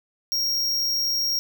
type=tone; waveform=square; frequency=5588 Hz; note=F8; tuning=in tune; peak=-22 dBFS; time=0.32-1.39 s; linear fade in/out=0 ms; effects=none